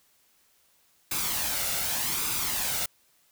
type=noise with flanger; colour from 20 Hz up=white; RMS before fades=-29 dBFS; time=1.11-2.86 s; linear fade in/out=5 ms; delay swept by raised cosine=0.8 to 1.44 ms; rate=0.85 Hz; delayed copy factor=+0.5; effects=white hiss -65 dBFS RMS until 3.31 s